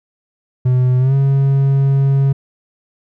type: tone with pitch glide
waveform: triangle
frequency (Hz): 126.6 to 137.26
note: B2 to C#3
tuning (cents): +43 to -17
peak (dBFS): -8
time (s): 0.65-2.33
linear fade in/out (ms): 10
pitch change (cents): +140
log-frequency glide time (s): 0.99-1.14
effects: none